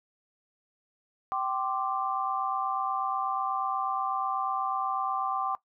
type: chord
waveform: sine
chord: G suspended fourth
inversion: none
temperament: equal with one note detuned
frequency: 775 / 1046.5 / 1174.7 Hz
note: G5 / C6 / D6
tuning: -20 / 0 / 0 cents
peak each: -31 / -34 / -31 dBFS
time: 1.32-5.55 s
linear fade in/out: 0 ms
effects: noise-tail reverb RT60 0.1 s tail -17 dB re dry